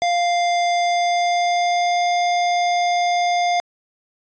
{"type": "tone with pitch glide", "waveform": "square", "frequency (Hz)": [698.5, 704.2], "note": ["F5", "F5"], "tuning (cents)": [0, 14], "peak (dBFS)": -17, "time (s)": [0.02, 3.6], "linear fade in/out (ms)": 0, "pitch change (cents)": 14, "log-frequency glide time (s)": [0.7, 2.06], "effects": ["resampled to 16000 Hz"]}